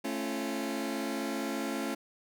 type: chord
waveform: sawtooth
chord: A augmented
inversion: none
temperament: just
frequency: 220 / 275 / 343.8 Hz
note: A3 / C#4 / E#4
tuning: 0 / -14 / -27 cents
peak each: -33 / -31 / -34 dBFS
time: 0.04-1.95 s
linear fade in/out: 10 ms
effects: none